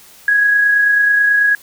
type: tone with amplitude modulation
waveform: sine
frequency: 1661.2 Hz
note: G#6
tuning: in tune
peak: -8 dBFS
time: 0.28-1.55 s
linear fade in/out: 2 ms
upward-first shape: sine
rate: 29.2 Hz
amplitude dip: 30%
effects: white hiss -43 dBFS RMS until 1.62 s